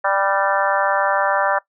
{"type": "harmonic tone with a mistuned harmonic", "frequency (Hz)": 196.7, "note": "G3", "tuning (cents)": 6, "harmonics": [3, 4, 5, 6, 7, 8, 9], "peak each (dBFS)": [-21, -22, -23, -24, -24, -25, -26], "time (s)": [0.04, 1.59], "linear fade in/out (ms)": 10, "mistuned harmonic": 8, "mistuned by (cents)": -37, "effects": ["noise-tail reverb RT60 0.1 s tail -20 dB re dry"]}